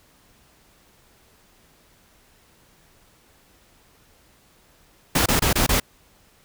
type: noise bursts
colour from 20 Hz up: pink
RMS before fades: -19 dBFS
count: 5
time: 5.15-5.8 s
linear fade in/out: 5 ms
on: 110 ms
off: 25 ms
effects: pink hiss -57 dBFS RMS until 6.44 s